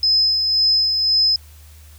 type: tone with tremolo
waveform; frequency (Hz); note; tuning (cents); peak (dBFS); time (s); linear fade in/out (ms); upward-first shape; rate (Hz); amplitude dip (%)
sine; 5100; D#8; +42; -12; 0.03-1.36; 2; sine; 1.9; 40
effects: added 76 Hz sine -41 dBFS peak until 1.98 s + white hiss -50 dBFS RMS until 1.98 s